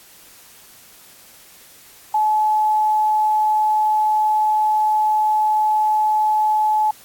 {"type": "tone", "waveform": "sine", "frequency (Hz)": 857, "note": "A5", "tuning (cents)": -46, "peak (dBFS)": -14, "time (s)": [2.14, 6.91], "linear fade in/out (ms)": 5, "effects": ["white hiss -46 dBFS RMS until 7.04 s", "AAC 64 kbps"]}